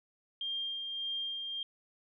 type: tone with tremolo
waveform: sine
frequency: 3200 Hz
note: G7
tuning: 35 cents sharp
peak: -33 dBFS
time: 0.41-1.63 s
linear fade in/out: 2 ms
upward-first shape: sine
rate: 1.7 Hz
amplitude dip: 35%
effects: none